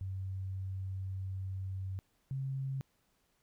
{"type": "tone pair in turn", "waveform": "sine", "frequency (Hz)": [95.1, 134.49], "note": ["F#2", "C3"], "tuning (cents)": [48, 48], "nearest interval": "tritone", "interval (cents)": 600, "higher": "second", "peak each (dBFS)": [-36, -34], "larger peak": "second", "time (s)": [[0.01, 1.99], [2.31, 2.81]], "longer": "first", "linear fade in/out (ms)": 0, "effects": ["pink hiss -75 dBFS RMS until 3.42 s"]}